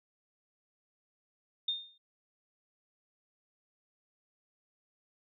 sine tone with exponential decay, 3646 Hz, A#7, 39 cents flat, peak -27 dBFS, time 1.68-1.98 s, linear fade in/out 5 ms, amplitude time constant 64 ms, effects none

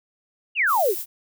sine exponential sweep, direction down, 2966 to 334 Hz, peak -17 dBFS, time 0.55-0.95 s, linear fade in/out 50 ms
violet noise, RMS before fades -30 dBFS, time 0.66-1.06 s, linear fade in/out 50 ms
effects none

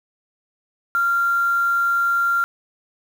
sine tone with quantisation, 1385 Hz, F6, 15 cents flat, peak -16 dBFS, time 0.95-2.44 s, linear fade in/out 0 ms, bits 6, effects none

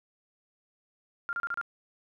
sine tone bursts, 1396.9 Hz, F6, in tune, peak -29 dBFS, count 5, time 1.29-1.613 s, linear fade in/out 0 ms, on 39 ms, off 32 ms, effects none

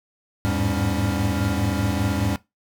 square tone cluster, 83.9 / 102.5 / 107.5 / 199.5 / 279.9 Hz, E2 / G#2 / A2 / G3 / C#4, +31 / -22 / -40 / +31 / +17 cents, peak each -28 dBFS, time 0.45-2.36 s, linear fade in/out 0 ms, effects noise-tail reverb RT60 0.2 s tail -19 dB re dry

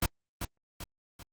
pink noise with echo, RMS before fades -26 dBFS, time 0.02-0.06 s, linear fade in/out 5 ms, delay 390 ms, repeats 3, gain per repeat -7 dB, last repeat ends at 1.23 s, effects Opus 24 kbps

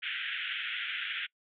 white band-pass noise, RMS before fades -36 dBFS, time 0.02-1.27 s, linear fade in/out 20 ms, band 1400 to 3400 Hz, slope 96 dB/octave, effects noise-tail reverb RT60 0.1 s tail -24 dB re dry

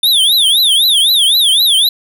square tone with vibrato, 3520 Hz, A7, in tune, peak -8 dBFS, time 0.03-1.89 s, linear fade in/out 5 ms, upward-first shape triangle, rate 3.9 Hz, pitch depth 260 cents each way, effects none

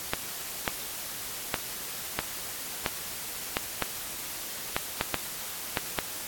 clicks, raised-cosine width 0.3 ms, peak -9 dBFS, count 12, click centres 0.135 / 0.678 / 1.542 / 2.19 / 2.862 / 3.569 / 3.823 / 4.765 / 5.011 / 5.143 / 5.772 / 5.988 s, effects white hiss -37 dBFS RMS until 6.27 s + AAC 64 kbps

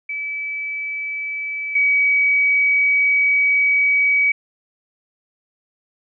sine tone pair in turn, 2300 / 2271 Hz, D7 / C#7, -37 / +41 cents, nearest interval unison, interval 22 cents, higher first, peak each -23 / -13 dBFS, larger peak second, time 0.09-1.75 / 1.75-4.32 s, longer second, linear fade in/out 5 ms, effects none

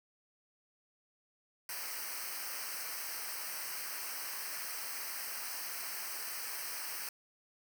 white noise with comb filter, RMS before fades -41 dBFS, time 1.69-7.09 s, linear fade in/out 2 ms, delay 0.28 ms, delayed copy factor -0.95, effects none

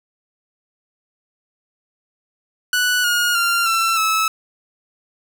sawtooth tone with pitch steps, 1480 / 1432.9 / 1387.3 / 1343.1 / 1300.4 Hz, F#6 / F6 / F6 / E6 / E6, 0 / +44 / -12 / +32 / -24 cents, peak -12 dBFS, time 2.73-4.28 s, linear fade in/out 2 ms, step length 310 ms, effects none

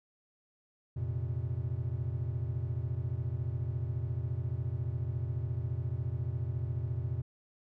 triangle chord, F suspended fourth, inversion none, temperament equal, 87.31 / 116.54 / 130.81 Hz, F2 / Bb2 / C3, 0 / 0 / 0 cents, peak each -35 / -33 / -35 dBFS, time 0.96-7.22 s, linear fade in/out 10 ms, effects none

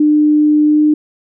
sine tone with pitch glide, 300.6 to 302.5 Hz, D4 to D#4, +40 to -49 cents, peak -7 dBFS, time 0-0.94 s, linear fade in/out 5 ms, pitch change +11 cents, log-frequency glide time 0.65-0.83 s, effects none

